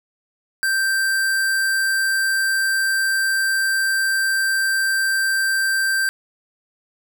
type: tone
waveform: square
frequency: 1568 Hz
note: G6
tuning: in tune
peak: -18 dBFS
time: 0.63-6.09 s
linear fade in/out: 0 ms
effects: none